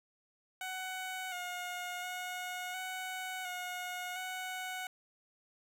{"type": "tone with pitch steps", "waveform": "15% pulse", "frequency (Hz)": [747, 717, 726, 745, 723, 742], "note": ["F#5", "F5", "F#5", "F#5", "F#5", "F#5"], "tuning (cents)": [16, 45, -33, 12, -40, 5], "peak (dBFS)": -32, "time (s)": [0.61, 4.87], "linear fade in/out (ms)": 2, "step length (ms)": 710, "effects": []}